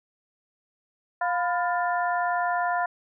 harmonic tone with a mistuned harmonic, 352.8 Hz, F4, 18 cents sharp, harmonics 2 / 3 / 4 / 5, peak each -25 / -29 / -31 / -33 dBFS, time 1.21-2.86 s, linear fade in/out 5 ms, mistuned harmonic 3, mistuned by -91 cents, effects none

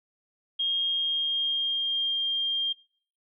sine tone with pitch glide, 3238 to 3203 Hz, G#7 to G7, -45 to +37 cents, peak -24 dBFS, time 0.59-2.73 s, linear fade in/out 10 ms, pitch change -18 cents, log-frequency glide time 0.84-2.2 s, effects noise-tail reverb RT60 0.5 s tail -22 dB re dry

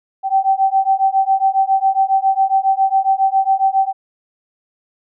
sine beating tone pair, 770 / 777.3 Hz, G5 / G5, -31 / -15 cents, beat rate 7.3 Hz, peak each -15 dBFS, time 0.23-3.93 s, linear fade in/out 50 ms, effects none

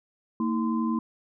sine tone cluster, 228.2 / 319.2 / 1031 Hz, A#3 / D#4 / C6, -37 / +44 / -26 cents, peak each -25 / -30 / -33 dBFS, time 0.4-0.99 s, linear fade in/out 2 ms, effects none

